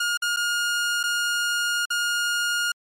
sawtooth tone with dropouts, 1424 Hz, F6, 33 cents sharp, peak -18 dBFS, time 0-2.72 s, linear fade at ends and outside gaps 5 ms, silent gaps 0.173-0.221 / 0.363-0.369 / 1.031-1.037 / 1.855-1.903 s, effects low-pass 11000 Hz 12 dB/octave + MP3 96 kbps

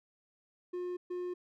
triangle tone bursts at uneven times, 357.9 Hz, F4, 42 cents sharp, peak -33 dBFS, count 2, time 0.73-0.97 / 1.1-1.34 s, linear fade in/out 10 ms, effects none

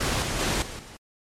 pink noise with level steps, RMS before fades -25 / -28 / -25 / -37 / -44 dBFS, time 0-0.97 s, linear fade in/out 10 ms, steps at 0.22 / 0.39 / 0.62 / 0.79 s, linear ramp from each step 2 ms, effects low-pass 9000 Hz 12 dB/octave + MP3 64 kbps

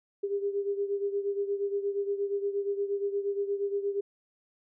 sine beating tone pair, 399.7 / 408.2 Hz, G4 / G#4, +34 / -30 cents, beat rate 8.5 Hz, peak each -29 / -34 dBFS, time 0.23-4.01 s, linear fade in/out 10 ms, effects none

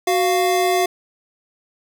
square tone pair together, 370.3 / 699 Hz, F#4 / F5, +1 / +1 cents, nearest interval major seventh, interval 1100 cents, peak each -19 dBFS, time 0.07-0.86 s, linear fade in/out 5 ms, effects none

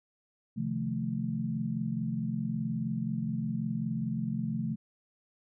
sine chord, F dominant seventh, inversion second, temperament equal, 130.81 / 155.56 / 174.61 / 220 Hz, C3 / Eb3 / F3 / A3, 0 / 0 / 0 / 0 cents, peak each -36 / -38 / -36 / -33 dBFS, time 0.56-4.76 s, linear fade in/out 20 ms, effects none

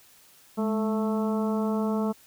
harmonic tone with a mistuned harmonic, 220 Hz, A3, in tune, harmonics 1 / 2 / 3 / 4 / 5 / 6, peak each -25 / -31 / -35 / -37 / -39 / -41 dBFS, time 0.57-2.13 s, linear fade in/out 20 ms, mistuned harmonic 1, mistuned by -59 cents, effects white hiss -56 dBFS RMS until 2.26 s

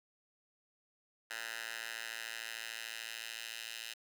10% pulse tone with high-pass filter sweep, 113.5 Hz, A#2, 46 cents flat, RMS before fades -44 dBFS, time 1.3-3.94 s, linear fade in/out 10 ms, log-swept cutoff 1600 to 2700 Hz, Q 1.5, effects none

